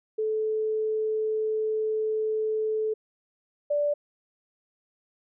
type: tone pair in turn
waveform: sine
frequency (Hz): 434.7 / 584.5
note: A4 / D5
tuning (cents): -21 / -8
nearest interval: perfect fourth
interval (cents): 513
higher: second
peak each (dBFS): -24 / -22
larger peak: second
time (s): 0.18-2.94 / 3.7-3.94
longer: first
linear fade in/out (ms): 10
effects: none

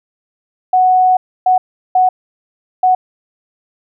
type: tone bursts at uneven times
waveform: sine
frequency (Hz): 740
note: F#5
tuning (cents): 0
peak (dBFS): -7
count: 4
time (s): 0.73-1.17 / 1.46-1.58 / 1.95-2.09 / 2.83-2.95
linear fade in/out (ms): 5
effects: none

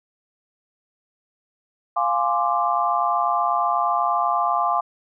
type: chord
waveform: sine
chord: D half-diminished seventh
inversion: first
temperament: equal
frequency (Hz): 698.5 / 830.6 / 1046.5 / 1174.7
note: F5 / Ab5 / C6 / D6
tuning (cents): 0 / 0 / 0 / 0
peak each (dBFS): -23 / -25 / -24 / -23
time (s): 1.96-4.81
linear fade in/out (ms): 10
effects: none

